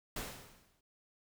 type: noise with exponential decay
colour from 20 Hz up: pink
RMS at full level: -38 dBFS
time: 0.16-0.81 s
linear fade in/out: 5 ms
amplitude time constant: 140 ms
effects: none